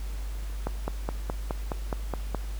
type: click train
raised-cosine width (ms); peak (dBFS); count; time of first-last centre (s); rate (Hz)
1; -15; 9; 0.67-2.347; 4.77
effects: added 50 Hz sine -31 dBFS peak until 2.59 s + pink hiss -48 dBFS RMS until 2.59 s